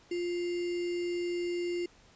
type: tone with sample-and-hold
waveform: sine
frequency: 349.9 Hz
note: F4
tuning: 3 cents sharp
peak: -30 dBFS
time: 0.11-1.86 s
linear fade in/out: 5 ms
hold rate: 2450 Hz
effects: pink hiss -60 dBFS RMS until 2.15 s + resampled to 16000 Hz